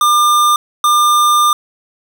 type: tone pair in turn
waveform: square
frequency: 1200 / 1200 Hz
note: D6 / D6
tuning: +37 / +37 cents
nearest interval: unison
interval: 0 cents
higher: neither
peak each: -9 dBFS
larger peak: neither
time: 0.01-0.56 / 0.84-1.53 s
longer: second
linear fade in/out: 2 ms
effects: none